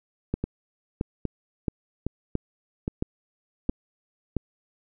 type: two click trains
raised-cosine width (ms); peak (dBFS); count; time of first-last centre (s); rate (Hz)
3; -12 / -14; 7 / 5; 0.34-4.367 / 0.44-3.692; 1.49 / 1.23
effects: none